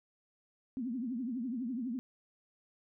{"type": "tone with vibrato", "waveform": "sine", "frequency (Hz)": 245, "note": "B3", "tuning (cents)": -14, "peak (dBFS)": -34, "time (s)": [0.77, 1.99], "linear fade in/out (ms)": 0, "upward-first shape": "triangle", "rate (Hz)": 12, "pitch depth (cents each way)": 210, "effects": []}